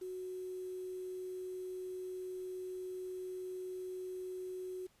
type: tone with quantisation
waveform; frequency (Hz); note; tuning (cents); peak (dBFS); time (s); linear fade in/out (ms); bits
sine; 369.2; F#4; -4; -40; 0.01-4.87; 10; 10
effects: pink hiss -70 dBFS RMS until 5 s + resampled to 32000 Hz

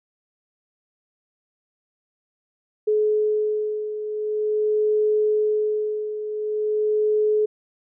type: beating tone pair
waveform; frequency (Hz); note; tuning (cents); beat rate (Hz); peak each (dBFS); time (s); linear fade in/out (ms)
sine; 425.8 / 426.25; G#4 / G#4; +43 / +45; 0.45; -20 / -26; 2.87-7.46; 10
effects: none

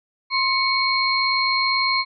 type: tone cluster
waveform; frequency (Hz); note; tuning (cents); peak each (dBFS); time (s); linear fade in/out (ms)
sine; 1058 / 2221 / 4207; C6 / C#7 / C8; +19 / +3 / +9; -22; 0.3-2.05; 50
effects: none

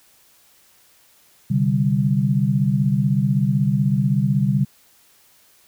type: chord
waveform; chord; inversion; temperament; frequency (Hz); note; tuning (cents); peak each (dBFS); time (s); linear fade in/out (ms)
sine; C suspended second; none; equal; 130.81 / 146.83 / 196; C3 / D3 / G3; 0 / 0 / 0; -20; 1.5-4.65; 10
effects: white hiss -55 dBFS RMS until 5.67 s

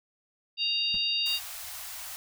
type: harmonic tone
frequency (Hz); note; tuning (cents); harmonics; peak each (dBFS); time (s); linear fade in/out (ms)
932.3; A#5; 0; 3 / 4 / 5; -29 / -30 / -31; 0.57-1.4; 50
type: noise with exponential decay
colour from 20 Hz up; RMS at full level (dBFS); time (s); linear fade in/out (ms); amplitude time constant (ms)
brown; -37; 0.94-1.03; 1; 19
type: band-stop noise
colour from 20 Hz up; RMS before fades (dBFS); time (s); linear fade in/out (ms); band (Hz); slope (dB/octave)
white; -40; 1.26-2.16; 0; 100 to 610; 96
effects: none

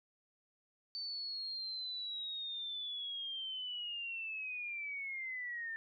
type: linear sweep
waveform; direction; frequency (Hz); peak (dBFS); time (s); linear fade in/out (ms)
sine; down; 4551 to 1786; -39; 0.95-5.76; 0
effects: none

